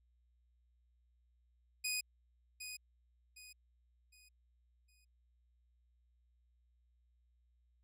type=tone with echo; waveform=15% pulse; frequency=2489 Hz; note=D#7; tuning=in tune; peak=-29 dBFS; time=1.84-2.01 s; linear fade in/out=10 ms; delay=760 ms; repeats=4; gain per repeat=-9 dB; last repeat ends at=5.05 s; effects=added 60 Hz sine -70 dBFS peak until 7.83 s